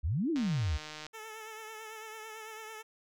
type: exponential two-way sweep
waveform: sine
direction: up then down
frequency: 63.8 to 349.2 to 63.8 Hz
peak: -28 dBFS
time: 0.03-0.78 s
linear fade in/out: 20 ms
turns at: 0.3 s
type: click train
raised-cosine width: 0.2 ms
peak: -26 dBFS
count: 109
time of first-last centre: 0.36-1.066 s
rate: 153 Hz
type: tone with vibrato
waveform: 10% pulse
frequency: 438.2 Hz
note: A4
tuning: 7 cents flat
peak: -35 dBFS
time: 1.13-2.83 s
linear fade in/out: 20 ms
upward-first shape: triangle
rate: 9 Hz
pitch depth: 45 cents each way
effects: none